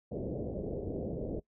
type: low-pass noise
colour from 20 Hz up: white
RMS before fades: -37 dBFS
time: 0.11-1.4 s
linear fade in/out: 10 ms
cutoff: 570 Hz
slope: 48 dB/octave
effects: noise-tail reverb RT60 0.1 s tail -20 dB re dry